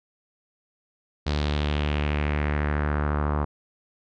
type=tone with low-pass filter sweep; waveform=sawtooth; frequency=74 Hz; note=D2; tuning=14 cents sharp; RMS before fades=-25 dBFS; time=1.26-3.45 s; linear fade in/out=10 ms; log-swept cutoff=4400 to 1100 Hz; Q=2.6; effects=none